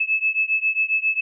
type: beating tone pair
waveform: sine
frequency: 2602 / 2609.4 Hz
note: E7 / E7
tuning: -23 / -18 cents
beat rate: 7.4 Hz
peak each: -21 / -22 dBFS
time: 0-1.21 s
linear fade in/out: 10 ms
effects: none